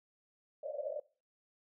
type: band-pass noise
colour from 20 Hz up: pink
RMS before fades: -40 dBFS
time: 0.63-1 s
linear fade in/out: 5 ms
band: 540 to 620 Hz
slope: 96 dB/octave
effects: noise-tail reverb RT60 0.4 s tail -22 dB re dry